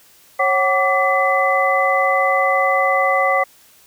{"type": "tone cluster", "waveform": "sine", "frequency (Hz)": [547, 752, 1157, 2014], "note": ["C#5", "F#5", "D6", "B6"], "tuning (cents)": [-23, 28, -26, 33], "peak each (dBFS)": -19, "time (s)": [0.39, 3.44], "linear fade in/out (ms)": 10, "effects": ["white hiss -50 dBFS RMS until 3.86 s"]}